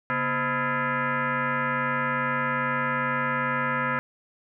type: tone with frequency modulation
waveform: sine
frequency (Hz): 138.8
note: C#3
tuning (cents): +3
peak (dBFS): -23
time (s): 0.1-3.99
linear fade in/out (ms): 0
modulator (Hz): 380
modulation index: 4.8
effects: none